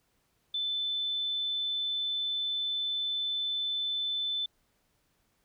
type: tone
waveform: sine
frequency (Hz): 3520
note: A7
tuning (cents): 0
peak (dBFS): -29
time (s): 0.54-4.46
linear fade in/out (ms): 5
effects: pink hiss -73 dBFS RMS until 5.44 s